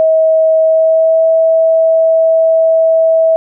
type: tone with pitch glide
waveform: sine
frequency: 640 to 649.3 Hz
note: D#5 to E5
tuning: +49 to -26 cents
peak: -6 dBFS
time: 0-3.36 s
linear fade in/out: 0 ms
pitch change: +25 cents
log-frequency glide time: 0.6-1.26 s
effects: none